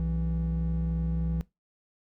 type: tone pair together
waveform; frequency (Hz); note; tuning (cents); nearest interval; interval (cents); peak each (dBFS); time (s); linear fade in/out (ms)
triangle; 62.7 / 164.81; B1 / E3; +27 / 0; octave + perfect fourth; 1673; -26; 0-1.41; 0
effects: noise-tail reverb RT60 0.2 s tail -21 dB re dry + tanh soft clip ceiling -20 dBFS